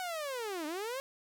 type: linear two-way sweep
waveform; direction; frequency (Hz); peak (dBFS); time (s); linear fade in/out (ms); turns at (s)
sawtooth; down then up; 753 to 292.3 to 554; -32; 0-1; 0; 0.66
effects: none